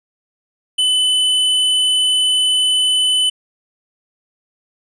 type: tone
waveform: square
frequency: 3012 Hz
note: F#7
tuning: 30 cents sharp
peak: -13 dBFS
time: 0.78-3.3 s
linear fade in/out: 10 ms
effects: resampled to 22050 Hz + 9-bit